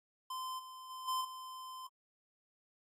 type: tone with level steps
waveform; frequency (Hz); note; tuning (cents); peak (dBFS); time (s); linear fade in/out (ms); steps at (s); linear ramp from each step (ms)
square; 1032; C6; -24; -40 / -49 / -45 / -34 / -46; 0.3-1.87; 5; 0.58 / 0.89 / 1.07 / 1.23; 20
effects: AAC 48 kbps